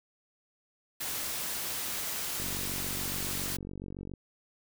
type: noise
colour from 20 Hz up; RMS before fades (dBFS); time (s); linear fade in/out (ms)
white; -35; 1-3.57; 10
type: click train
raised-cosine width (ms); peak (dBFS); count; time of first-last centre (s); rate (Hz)
3; -28; 83; 2.4-4.137; 47.2
effects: none